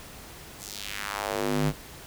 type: tone with high-pass filter sweep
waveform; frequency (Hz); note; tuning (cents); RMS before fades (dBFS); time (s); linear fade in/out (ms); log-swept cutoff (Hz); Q
square; 50.8; G#1; -38; -30; 0.58-1.73; 50; 8100 to 120; 1.6
effects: pink hiss -45 dBFS RMS until 2.06 s